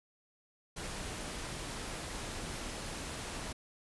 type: noise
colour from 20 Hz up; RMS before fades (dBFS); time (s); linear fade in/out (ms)
pink; -41; 0.76-3.53; 10
effects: resampled to 24000 Hz